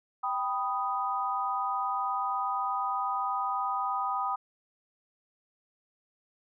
sine chord, G augmented, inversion none, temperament equal, 784 / 987.8 / 1244.5 Hz, G5 / B5 / D#6, 0 / 0 / 0 cents, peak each -33 / -33 / -31 dBFS, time 0.23-4.36 s, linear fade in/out 10 ms, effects none

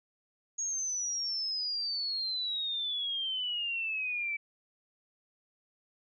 sine exponential sweep, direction down, 6645 to 2300 Hz, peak -31 dBFS, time 0.58-4.37 s, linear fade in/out 10 ms, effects none

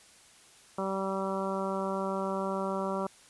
harmonic tone, 193 Hz, G3, 27 cents flat, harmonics 1 / 2 / 3 / 4 / 5 / 6 / 7, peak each -35 / -36 / -35 / -41 / -38 / -39 / -42 dBFS, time 0.78-3.07 s, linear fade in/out 5 ms, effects white hiss -57 dBFS RMS until 3.29 s + resampled to 24000 Hz

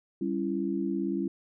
sine chord, C# diminished, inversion second, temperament equal with one note detuned, 196 / 277.2 / 335.4 Hz, G3 / C#4 / E4, 0 / 0 / +30 cents, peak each -32 / -32 / -31 dBFS, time 0.21-1.28 s, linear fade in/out 5 ms, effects none

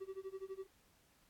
triangle tone with tremolo, 384.1 Hz, G4, 35 cents flat, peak -39 dBFS, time 0-0.67 s, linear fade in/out 20 ms, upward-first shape sine, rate 12 Hz, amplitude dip 95%, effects pink hiss -71 dBFS RMS until 1.29 s + AAC 64 kbps

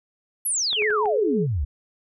sine exponential sweep, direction down, 11920 to 62 Hz, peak -21 dBFS, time 0.45-1.65 s, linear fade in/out 10 ms
clicks, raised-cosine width 0.5 ms, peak -23 dBFS, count 4, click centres 0.73 / 0.822 / 0.905 / 1.057 s
sine tone with vibrato, 424.8 Hz, G#4, 39 cents sharp, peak -22 dBFS, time 0.76-1.47 s, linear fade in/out 50 ms, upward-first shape sine, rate 12 Hz, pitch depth 39 cents each way
effects none

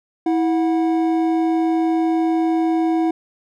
triangle tone pair together, 326.2 / 732.3 Hz, E4 / F#5, -18 / -18 cents, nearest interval octave + major second, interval 1400 cents, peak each -14 / -22 dBFS, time 0.26-3.11 s, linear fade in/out 5 ms, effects none

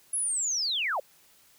sine linear sweep, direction down, 10940 to 480.4 Hz, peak -26 dBFS, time 0.13-1 s, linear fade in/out 5 ms, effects white hiss -60 dBFS RMS until 1.58 s

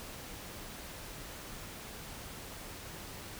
silence, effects pink hiss -46 dBFS RMS until 3.39 s

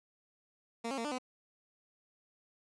15% pulse tone with pitch steps, 231.2 / 271.5 / 229.9 / 296.2 / 254 Hz, A#3 / C#4 / A#3 / D4 / B3, -14 / -36 / -24 / +15 / +49 cents, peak -29 dBFS, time 0.84-1.185 s, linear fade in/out 10 ms, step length 69 ms, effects resampled to 22050 Hz

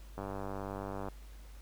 click train, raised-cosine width 1 ms, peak -26 dBFS, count 90, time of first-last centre 0.18-1.085 s, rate 98.3 Hz, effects added 50 Hz sine -48 dBFS peak until 1.61 s + pink hiss -61 dBFS RMS until 1.61 s

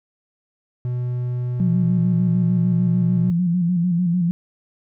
triangle tone with pitch glide, 123.47 to 122.33 Hz, B2 to B2, 0 to -16 cents, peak -19 dBFS, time 0.85-3.3 s, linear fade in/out 0 ms, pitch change -16 cents, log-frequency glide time 1.79-1.98 s
sine tone with vibrato, 175.3 Hz, F3, 7 cents sharp, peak -16 dBFS, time 1.6-4.31 s, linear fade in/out 0 ms, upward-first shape square, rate 6.7 Hz, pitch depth 55 cents each way
effects none

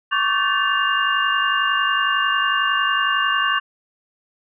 sine tone cluster, 1107 / 1158 / 1539 / 1747 / 2810 Hz, C#6 / D6 / G6 / A6 / F7, -3 / -25 / -32 / -13 / +10 cents, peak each -23 / -23 / -22 / -24 / -24 dBFS, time 0.11-3.6 s, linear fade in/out 20 ms, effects none

